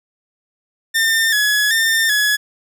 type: tone with vibrato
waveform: sawtooth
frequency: 1747 Hz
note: A6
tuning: 13 cents flat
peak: -10 dBFS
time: 0.94-2.37 s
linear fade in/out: 20 ms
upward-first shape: square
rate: 1.3 Hz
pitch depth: 56 cents each way
effects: none